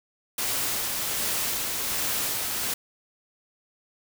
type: noise with tremolo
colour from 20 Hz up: white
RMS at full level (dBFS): -27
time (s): 0.38-2.74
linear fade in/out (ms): 5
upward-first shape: sine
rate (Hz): 1.3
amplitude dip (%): 25
effects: none